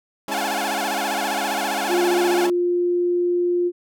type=chord; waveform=15% pulse; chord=C# minor; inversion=second; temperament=equal; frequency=207.7 / 277.2 / 329.6 Hz; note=G#3 / C#4 / E4; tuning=0 / 0 / 0 cents; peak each=-26 / -24 / -25 dBFS; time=0.28-2.5 s; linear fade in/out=2 ms
type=tone with vibrato; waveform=sawtooth; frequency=784 Hz; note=G5; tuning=in tune; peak=-19 dBFS; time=0.31-2.47 s; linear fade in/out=10 ms; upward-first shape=sine; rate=15 Hz; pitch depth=200 cents each way
type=tone; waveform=sine; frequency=352.2 Hz; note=F4; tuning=15 cents sharp; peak=-17 dBFS; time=1.88-3.72 s; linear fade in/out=50 ms
effects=none